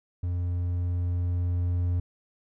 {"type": "tone with level ramp", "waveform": "triangle", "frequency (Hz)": 88.2, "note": "F2", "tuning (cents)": 18, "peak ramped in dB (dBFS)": [-24, -21], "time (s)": [0.23, 2], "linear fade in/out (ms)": 5, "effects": []}